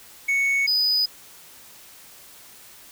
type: tone pair in turn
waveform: triangle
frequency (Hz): 2217 / 4977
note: C#7 / D#8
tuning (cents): 0 / 0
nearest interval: octave + major second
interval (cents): 1400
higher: second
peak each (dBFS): -17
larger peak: neither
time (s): 0.28-0.67 / 0.67-1.06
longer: neither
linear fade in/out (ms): 10
effects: white hiss -47 dBFS RMS until 2.91 s